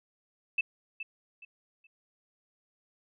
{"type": "tone with echo", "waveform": "sine", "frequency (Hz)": 2637, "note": "E7", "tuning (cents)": 0, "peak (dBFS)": -24, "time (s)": [0.58, 0.61], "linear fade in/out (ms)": 5, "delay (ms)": 420, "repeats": 3, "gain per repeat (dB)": -11, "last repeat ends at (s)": 1.87, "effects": []}